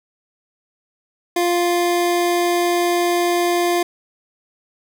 25% pulse tone, 349.2 Hz, F4, in tune, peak -12 dBFS, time 1.36-3.83 s, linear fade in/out 5 ms, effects none

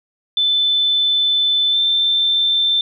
sine tone with pitch glide, 3520 to 3557 Hz, A7 to A7, 0 to +18 cents, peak -13 dBFS, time 0.37-2.81 s, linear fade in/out 2 ms, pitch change +18 cents, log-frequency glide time 1.71-1.77 s, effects none

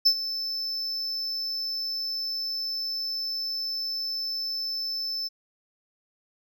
triangle tone with ADSR envelope, 5274 Hz, E8, in tune, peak -13 dBFS, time 0.05-5.29 s, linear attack 15 ms, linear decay 72 ms, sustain -14 dB, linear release 23 ms, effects none

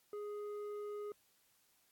square tone with low-pass filter, 415.3 Hz, G#4, in tune, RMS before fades -44 dBFS, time 0.13-1.12 s, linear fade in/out 2 ms, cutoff 910 Hz, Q 1.8, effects white hiss -73 dBFS RMS until 1.91 s + AAC 64 kbps

